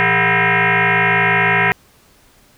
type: tone with frequency modulation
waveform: sine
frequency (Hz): 116.4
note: A#2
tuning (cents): -2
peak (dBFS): -11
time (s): 0-1.72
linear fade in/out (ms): 0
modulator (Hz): 287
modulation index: 8
effects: pink hiss -51 dBFS RMS until 2.57 s